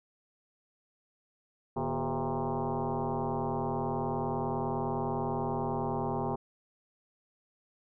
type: tone with frequency modulation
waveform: sine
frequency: 280.2 Hz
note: C#4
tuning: 19 cents sharp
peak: -29 dBFS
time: 1.76-6.36 s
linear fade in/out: 10 ms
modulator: 130 Hz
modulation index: 5.5
effects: none